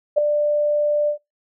sine tone with ADSR envelope, 592 Hz, D5, 14 cents sharp, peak -9 dBFS, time 0.16-1.18 s, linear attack 22 ms, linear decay 3 ms, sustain -7 dB, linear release 97 ms, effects noise-tail reverb RT60 0.2 s tail -22 dB re dry

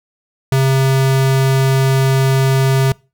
square tone, 133.8 Hz, C3, 39 cents sharp, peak -11 dBFS, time 0.52-2.92 s, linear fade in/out 2 ms, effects noise-tail reverb RT60 0.3 s tail -24 dB re dry

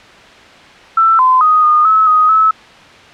sine tone with pitch steps, 1331 / 1025 / 1247 / 1225 / 1294 / 1251 / 1299 Hz, E6 / C6 / D#6 / D#6 / E6 / D#6 / E6, +16 / -36 / +3 / -27 / -32 / +9 / -26 cents, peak -6 dBFS, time 0.97-2.51 s, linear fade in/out 5 ms, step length 220 ms, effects white hiss -38 dBFS RMS until 3.13 s + low-pass 3000 Hz 12 dB/octave

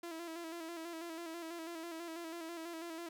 sawtooth tone with vibrato, 332.9 Hz, E4, 17 cents sharp, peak -39 dBFS, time 0.03-3.09 s, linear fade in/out 5 ms, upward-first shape square, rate 6.1 Hz, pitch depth 48 cents each way, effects none

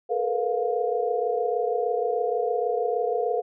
sine tone cluster, 430.8 / 468 / 494.4 / 706 Hz, A4 / A#4 / B4 / F5, -37 / +7 / +2 / +19 cents, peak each -28 dBFS, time 0.09-3.42 s, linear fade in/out 20 ms, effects none

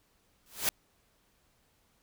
white noise with exponential growth, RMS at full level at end -25 dBFS, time 0.46-0.69 s, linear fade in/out 1 ms, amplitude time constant 48 ms, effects pink hiss -70 dBFS RMS until 2.02 s

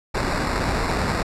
pink noise with sample-and-hold, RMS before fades -23 dBFS, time 0.14-1.23 s, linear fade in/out 10 ms, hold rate 3150 Hz, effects low-pass 8000 Hz 12 dB/octave

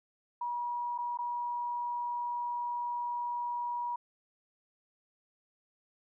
sine tone with dropouts, 962 Hz, B5, 46 cents flat, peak -32 dBFS, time 0.41-3.96 s, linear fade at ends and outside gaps 5 ms, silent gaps 0.979-0.985 / 1.174-1.187 s, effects none

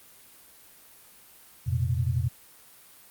sine chord, F suspended fourth, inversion none, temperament equal with one note detuned, 87.31 / 116.54 / 128.12 Hz, F2 / Bb2 / C3, 0 / 0 / -36 cents, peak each -28 dBFS, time 1.66-2.29 s, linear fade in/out 20 ms, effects white hiss -53 dBFS RMS until 3.1 s + Opus 32 kbps

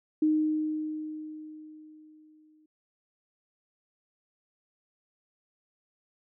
sine tone with exponential decay, 308.9 Hz, D#4, 12 cents flat, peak -20 dBFS, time 0.22-2.66 s, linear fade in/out 5 ms, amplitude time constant 530 ms, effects none

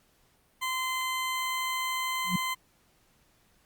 20% pulse tone, 1033 Hz, C6, 22 cents flat, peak -24 dBFS, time 0.61-2.55 s, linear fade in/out 20 ms
sine tone with exponential growth, 180 Hz, F#3, 47 cents flat, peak -21 dBFS, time 2.24-2.36 s, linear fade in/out 5 ms, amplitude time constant 26 ms
effects pink hiss -66 dBFS RMS until 3.65 s + Opus 48 kbps

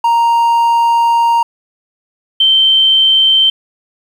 triangle / sine tone pair in turn, 932.3 / 3114 Hz, A#5 / G7, 0 / -12 cents, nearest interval octave + major sixth, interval 2088 cents, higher second, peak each -6 dBFS, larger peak neither, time 0.04-1.43 / 2.4-3.5 s, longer first, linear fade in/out 5 ms, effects 7-bit

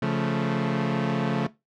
sawtooth chord, Db augmented, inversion none, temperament equal with one note detuned, 139.64 / 174.61 / 220 Hz, Db3 / F3 / A3, +13 / 0 / 0 cents, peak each -23 / -25 / -23 dBFS, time 0.02-1.47 s, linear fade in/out 5 ms, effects noise-tail reverb RT60 0.2 s tail -17 dB re dry + low-pass 3000 Hz 12 dB/octave

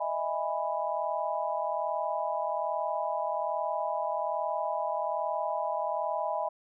sine chord, E major seventh, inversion third, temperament just, 618.1 / 659.3 / 824.1 / 988.9 Hz, D#5 / E5 / G#5 / B5, -12 / 0 / -14 / +2 cents, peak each -34 dBFS, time 0-6.49 s, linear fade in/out 10 ms, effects none

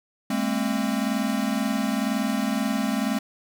square tone cluster, 205 / 227 / 266 Hz, G#3 / A#3 / C4, -22 / -46 / +29 cents, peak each -28 dBFS, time 0.3-3.19 s, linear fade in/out 5 ms, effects none

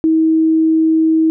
sine tone, 320 Hz, D#4, 49 cents sharp, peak -9 dBFS, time 0.04-1.3 s, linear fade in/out 0 ms, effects none

